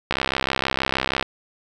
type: click train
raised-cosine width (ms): 0.3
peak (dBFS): -4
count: 75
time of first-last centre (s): 0.11-1.226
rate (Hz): 66.3
effects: 7-bit